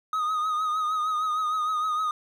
triangle tone with vibrato, 1249 Hz, D#6, 6 cents sharp, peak -22 dBFS, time 0.13-2.11 s, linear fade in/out 2 ms, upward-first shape triangle, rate 6.5 Hz, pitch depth 54 cents each way, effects none

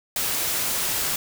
white noise, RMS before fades -25 dBFS, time 0.16-1.16 s, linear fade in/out 2 ms, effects none

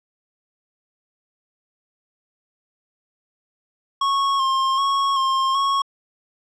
square tone with vibrato, 1083 Hz, C#6, 41 cents flat, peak -18 dBFS, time 4.01-5.82 s, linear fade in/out 5 ms, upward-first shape square, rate 1.3 Hz, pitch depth 29 cents each way, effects low-pass 5000 Hz 12 dB/octave

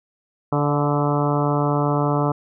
harmonic tone with a mistuned harmonic, 145.3 Hz, D3, 18 cents flat, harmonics 1 / 2 / 3 / 4 / 5 / 6 / 7 / 8 / 9, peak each -21 / -24 / -26 / -27 / -28 / -29 / -29 / -30 / -31 dBFS, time 0.52-2.32 s, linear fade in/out 5 ms, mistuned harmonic 4, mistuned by +22 cents, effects none

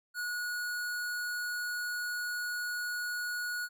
square tone, 1456 Hz, F#6, 28 cents flat, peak -34 dBFS, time 0.14-3.69 s, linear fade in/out 50 ms, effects none

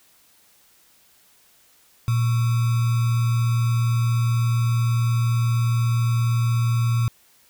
sine tone with sample-and-hold, 117.1 Hz, A#2, 8 cents sharp, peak -17 dBFS, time 2.08-7.08 s, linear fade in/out 0 ms, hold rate 1225 Hz, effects white hiss -57 dBFS RMS until 7.49 s

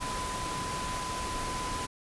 sine tone in noise, 1005 Hz, B5, 30 cents sharp, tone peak -35 dBFS, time 0-1.87 s, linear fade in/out 20 ms, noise pink, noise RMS -36 dBFS, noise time 0-1.87 s, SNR -2 dB, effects resampled to 24000 Hz

